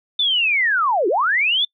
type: linear two-way sweep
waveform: sine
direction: down then up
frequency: 3584 to 330 to 3584 Hz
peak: -15 dBFS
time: 0.19-1.65 s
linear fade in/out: 5 ms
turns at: 1.08 s
effects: noise-tail reverb RT60 0.1 s tail -26 dB re dry